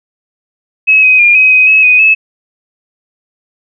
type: tone with pitch steps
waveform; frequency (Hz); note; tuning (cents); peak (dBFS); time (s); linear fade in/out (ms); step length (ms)
sine; 2567 / 2519 / 2411 / 2531 / 2516 / 2572 / 2495 / 2594; E7 / D#7 / D7 / D#7 / D#7 / E7 / D#7 / E7; -47 / +21 / +45 / +29 / +19 / -43 / +4 / -28; -3; 0.87-2.15; 20; 160
effects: none